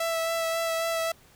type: tone with vibrato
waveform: sawtooth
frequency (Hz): 659.3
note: E5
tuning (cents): 0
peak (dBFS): -22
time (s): 0-1.12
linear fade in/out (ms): 5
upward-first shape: sine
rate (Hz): 3.7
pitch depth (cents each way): 14
effects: pink hiss -57 dBFS RMS until 1.35 s